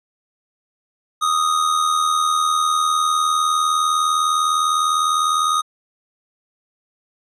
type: tone with amplitude modulation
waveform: square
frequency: 1244.5 Hz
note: D#6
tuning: in tune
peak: -14 dBFS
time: 1.21-5.62 s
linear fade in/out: 20 ms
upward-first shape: sine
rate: 79.9 Hz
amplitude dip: 55%
effects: resampled to 24000 Hz